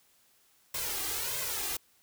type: noise with flanger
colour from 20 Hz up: white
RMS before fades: -34 dBFS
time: 0.74-1.77 s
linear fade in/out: 5 ms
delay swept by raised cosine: 1.9 to 2.5 ms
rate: 1.6 Hz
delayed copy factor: +0.75
effects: white hiss -66 dBFS RMS until 2.02 s